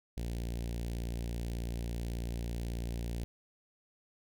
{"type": "tone with notch filter", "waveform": "sawtooth", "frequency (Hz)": 58.27, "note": "A#1", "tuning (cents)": 0, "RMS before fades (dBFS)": -37, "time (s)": [0.17, 3.24], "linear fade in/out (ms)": 0, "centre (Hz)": 1200, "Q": 0.53, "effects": []}